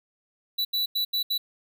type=tone bursts at uneven times; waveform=square; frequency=3951 Hz; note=B7; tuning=in tune; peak=-24 dBFS; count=5; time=0.58-0.65 / 0.73-0.86 / 0.95-1.05 / 1.13-1.23 / 1.3-1.38 s; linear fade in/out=10 ms; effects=none